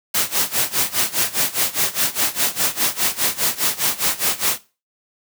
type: noise with tremolo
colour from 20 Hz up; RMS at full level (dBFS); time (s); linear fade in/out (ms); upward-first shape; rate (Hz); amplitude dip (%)
white; -17; 0.14-4.58; 5; sine; 4.9; 90
effects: noise-tail reverb RT60 0.3 s tail -17 dB re dry + high-pass 100 Hz 12 dB/octave